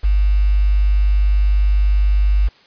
sine tone with quantisation, 50 Hz, G1, 35 cents sharp, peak -11 dBFS, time 0.03-2.49 s, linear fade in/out 20 ms, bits 6, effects white hiss -50 dBFS RMS until 2.66 s + resampled to 11025 Hz

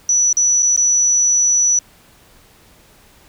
sine tone with dropouts, 5920 Hz, F#8, in tune, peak -11 dBFS, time 0.09-1.79 s, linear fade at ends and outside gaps 2 ms, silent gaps 0.329-0.369 / 0.624-0.628 / 0.763-0.775 s, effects pink hiss -49 dBFS RMS until 3.28 s

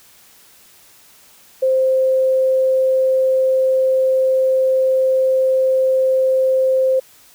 sine tone, 523.3 Hz, C5, in tune, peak -12 dBFS, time 1.62-7 s, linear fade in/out 10 ms, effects white hiss -48 dBFS RMS until 7.34 s

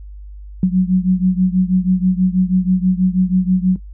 sine beating tone pair, 182.4 / 188.6 Hz, F#3 / F#3, -24 / +33 cents, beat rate 6.2 Hz, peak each -13 / -16 dBFS, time 0.63-3.76 s, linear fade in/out 2 ms, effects noise-tail reverb RT60 0.1 s tail -17 dB re dry + added 50 Hz sine -31 dBFS peak until 3.93 s

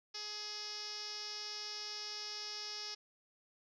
5% pulse tone with low-pass filter, 419.7 Hz, G#4, 18 cents sharp, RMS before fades -44 dBFS, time 0.14-2.95 s, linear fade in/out 10 ms, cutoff 5300 Hz, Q 9.5, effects none

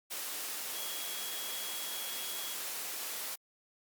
sine tone in noise, 3322 Hz, G#7, in tune, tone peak -44 dBFS, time 0.74-2.55 s, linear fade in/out 20 ms, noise white, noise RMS -39 dBFS, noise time 0.1-3.36 s, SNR -8 dB, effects high-pass 300 Hz 12 dB/octave + Opus 48 kbps

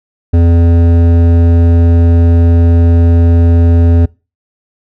triangle tone with hard clipping, 84.7 Hz, E2, 48 cents sharp, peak -6 dBFS, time 0.33-4.06 s, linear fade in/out 10 ms, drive 16 dB, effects noise-tail reverb RT60 0.3 s tail -24 dB re dry

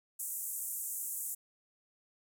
white band-pass noise, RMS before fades -39 dBFS, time 0.19-1.35 s, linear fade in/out 10 ms, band 7100 to 15000 Hz, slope 48 dB/octave, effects none

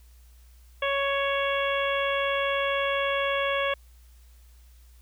harmonic tone with a mistuned harmonic, 556 Hz, C#5, 5 cents sharp, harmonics 1 / 2 / 3 / 4 / 5 / 6, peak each -27 / -30 / -32 / -33 / -34 / -35 dBFS, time 0.82-3.74 s, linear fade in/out 5 ms, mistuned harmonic 5, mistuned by -17 cents, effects added 60 Hz sine -50 dBFS peak until 5.01 s + white hiss -63 dBFS RMS until 5.01 s

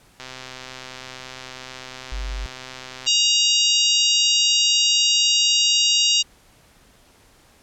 click train, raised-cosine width 0.2 ms, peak -18 dBFS, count 371, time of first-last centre 0.2-3.068 s, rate 129 Hz
sine tone, 49 Hz, G1, in tune, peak -25 dBFS, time 2.12-2.46 s, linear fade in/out 0 ms
harmonic tone, 944 Hz, A#5, 22 cents sharp, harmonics 3 / 4 / 5 / 6 / 7 / 8, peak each -19 / -21 / -23 / -25 / -26 / -27 dBFS, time 3.06-6.23 s, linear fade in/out 20 ms
effects pink hiss -54 dBFS RMS until 7.62 s + low-pass 12000 Hz 12 dB/octave

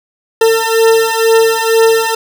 40% pulse beating tone pair, 450 / 452.1 Hz, A4 / A4, +39 / +47 cents, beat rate 2.1 Hz, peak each -10 dBFS, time 0.41-2.15 s, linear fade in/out 5 ms, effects none

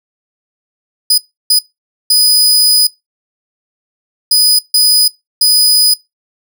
sawtooth tone bursts at uneven times, 4978 Hz, D#8, in tune, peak -3 dBFS, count 6, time 1.1-1.18 / 1.5-1.59 / 2.1-2.87 / 4.31-4.59 / 4.74-5.08 / 5.41-5.94 s, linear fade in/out 5 ms, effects noise-tail reverb RT60 0.2 s tail -22 dB re dry

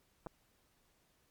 clicks, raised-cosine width 1 ms, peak -30 dBFS, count 2, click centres 0.263 / 0.269 s, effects pink hiss -73 dBFS RMS until 1.3 s + MP3 96 kbps

